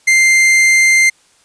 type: tone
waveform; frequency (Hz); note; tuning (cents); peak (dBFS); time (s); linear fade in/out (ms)
45% pulse; 2093; C7; 0; -7; 0.07-1.1; 10
effects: white hiss -52 dBFS RMS until 1.44 s + resampled to 22050 Hz